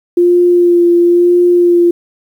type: tone with vibrato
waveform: sine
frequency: 349.2 Hz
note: F4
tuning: in tune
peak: -5 dBFS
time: 0.17-1.91 s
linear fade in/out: 5 ms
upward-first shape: sine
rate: 1 Hz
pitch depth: 18 cents each way
effects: 7-bit